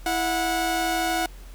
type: tone pair together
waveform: sawtooth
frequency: 329.6 / 731.6 Hz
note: E4 / F#5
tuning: 0 / -20 cents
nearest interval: octave + major second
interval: 1380 cents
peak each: -24 / -20 dBFS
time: 0.06-1.26 s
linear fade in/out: 2 ms
effects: added 43 Hz sine -39 dBFS peak until 1.54 s + pink hiss -51 dBFS RMS until 1.54 s